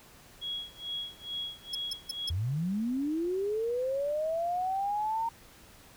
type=tone with tremolo; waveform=sine; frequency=3322 Hz; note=G#7; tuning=in tune; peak=-32 dBFS; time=0.41-2.31 s; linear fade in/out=20 ms; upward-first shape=sine; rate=2.3 Hz; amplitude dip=95%
type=tone bursts; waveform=40% pulse; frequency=5274 Hz; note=E8; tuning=in tune; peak=-30 dBFS; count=4; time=1.73-2.294 s; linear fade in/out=5 ms; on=21 ms; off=160 ms
type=linear sweep; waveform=sine; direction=up; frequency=76 to 925 Hz; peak=-28 dBFS; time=2.3-5.29 s; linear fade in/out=5 ms
effects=pink hiss -55 dBFS RMS until 5.96 s